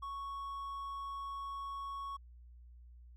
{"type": "tone", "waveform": "triangle", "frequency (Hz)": 1108.7, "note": "C#6", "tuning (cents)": 0, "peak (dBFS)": -38, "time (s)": [0.02, 2.17], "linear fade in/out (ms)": 10, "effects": ["added 60 Hz sine -53 dBFS peak until 3.16 s"]}